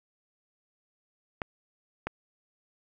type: clicks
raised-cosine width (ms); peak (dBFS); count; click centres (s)
0.5; -16; 2; 1.418 / 2.07
effects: none